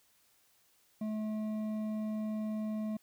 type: tone with hard clipping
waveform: triangle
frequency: 215.4 Hz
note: A3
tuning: 37 cents flat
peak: -35 dBFS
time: 1.01-2.97 s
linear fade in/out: 5 ms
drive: 11 dB
effects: white hiss -69 dBFS RMS until 3.02 s